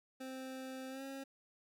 25% pulse tone with pitch glide, 261.6 to 271 Hz, C4 to C#4, 0 to -39 cents, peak -40 dBFS, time 0.2-1.24 s, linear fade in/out 10 ms, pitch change +61 cents, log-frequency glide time 0.89-1.03 s, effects none

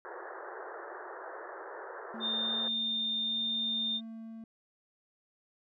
pink band-pass noise, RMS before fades -44 dBFS, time 0.05-2.68 s, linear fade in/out 0 ms, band 350 to 1800 Hz, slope 96 dB/octave
triangle tone with tremolo, 224.7 Hz, A3, 37 cents sharp, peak -38 dBFS, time 2.14-4.44 s, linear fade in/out 2 ms, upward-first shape triangle, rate 0.75 Hz, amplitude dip 30%
sine tone, 3622 Hz, A7, 49 cents sharp, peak -30 dBFS, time 2.2-4.01 s, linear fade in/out 50 ms
effects none

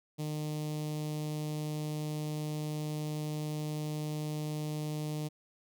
sawtooth tone with notch filter, 151.9 Hz, D#3, 41 cents flat, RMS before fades -36 dBFS, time 0.18-5.29 s, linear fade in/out 20 ms, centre 1500 Hz, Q 0.59, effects none

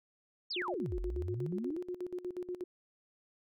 sine exponential two-way sweep, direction down then up, 5588 to 42.75 to 353.4 Hz, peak -35 dBFS, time 0.5-1.78 s, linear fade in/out 10 ms, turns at 0.99 s
sine tone with tremolo, 359.5 Hz, F#4, 50 cents flat, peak -35 dBFS, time 0.56-2.64 s, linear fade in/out 5 ms, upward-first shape square, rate 8.3 Hz, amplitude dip 80%
effects none

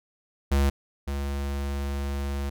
square tone pair in turn, 69.5 / 69.94 Hz, C#2 / C#2, +5 / +16 cents, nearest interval unison, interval 11 cents, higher second, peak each -20 / -28 dBFS, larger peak first, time 0.51-0.7 / 1.07-2.5 s, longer second, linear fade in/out 10 ms, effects none

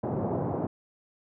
pink band-pass noise, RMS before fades -30 dBFS, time 0.03-0.67 s, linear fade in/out 5 ms, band 110 to 820 Hz, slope 24 dB/octave, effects none

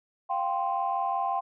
sine chord, F suspended second, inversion none, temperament equal, 698.5 / 784 / 1046.5 Hz, F5 / G5 / C6, 0 / 0 / 0 cents, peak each -31 / -28 / -30 dBFS, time 0.29-1.41 s, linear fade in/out 20 ms, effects tanh soft clip ceiling -17 dBFS

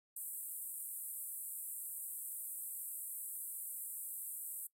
white band-pass noise, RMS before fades -45 dBFS, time 0.16-4.67 s, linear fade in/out 5 ms, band 8000 to 15000 Hz, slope 96 dB/octave, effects noise-tail reverb RT60 0.1 s tail -20 dB re dry

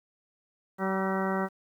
harmonic tone with a mistuned harmonic, 191.1 Hz, G3, 44 cents flat, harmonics 1 / 2 / 3 / 4 / 5 / 6 / 7 / 8 / 10, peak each -30 / -33 / -35 / -36 / -37 / -38 / -38 / -39 / -40 dBFS, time 0.78-1.49 s, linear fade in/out 50 ms, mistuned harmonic 6, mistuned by +25 cents, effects 10-bit

